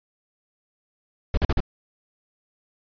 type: noise bursts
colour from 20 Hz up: brown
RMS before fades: -19 dBFS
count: 4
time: 1.34-1.604 s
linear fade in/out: 2 ms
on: 33 ms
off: 44 ms
effects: resampled to 11025 Hz